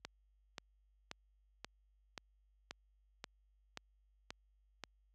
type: click train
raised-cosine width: 0.2 ms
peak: -26 dBFS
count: 10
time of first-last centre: 0.05-4.837 s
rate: 1.88 Hz
effects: added 50 Hz sine -61 dBFS peak until 5.14 s + high-pass 80 Hz 12 dB/octave